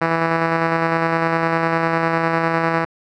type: tone with tremolo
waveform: 5% pulse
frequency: 164.81 Hz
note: E3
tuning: in tune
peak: -3 dBFS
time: 0.01-2.85 s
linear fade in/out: 10 ms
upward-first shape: square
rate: 9.9 Hz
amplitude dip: 25%
effects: low-pass 2000 Hz 12 dB/octave